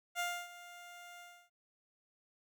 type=tone with ADSR envelope; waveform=15% pulse; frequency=702 Hz; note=F5; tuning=9 cents sharp; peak=-27 dBFS; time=0.15-1.5 s; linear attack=46 ms; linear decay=280 ms; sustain=-17 dB; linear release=300 ms; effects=none